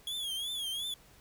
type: tone with vibrato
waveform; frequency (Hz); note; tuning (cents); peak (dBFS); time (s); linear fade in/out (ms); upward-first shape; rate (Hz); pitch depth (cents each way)
45% pulse; 3322; G#7; 0; -34; 0.07-0.94; 2; triangle; 2.8; 130
effects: added 50 Hz sine -67 dBFS peak until 1.2 s + pink hiss -60 dBFS RMS until 1.2 s